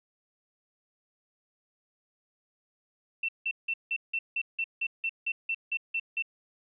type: tone bursts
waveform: sine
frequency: 2690 Hz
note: E7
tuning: 34 cents sharp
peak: -27 dBFS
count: 14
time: 3.23-6.224 s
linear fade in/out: 5 ms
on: 56 ms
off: 170 ms
effects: none